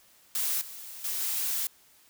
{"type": "noise with level steps", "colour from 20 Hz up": "blue", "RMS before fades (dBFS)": [-29, -43, -32, -30], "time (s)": [0.35, 1.67], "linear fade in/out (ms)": 2, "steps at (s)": [0.61, 1.04, 1.2], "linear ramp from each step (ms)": 5, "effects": ["white hiss -60 dBFS RMS until 2.09 s"]}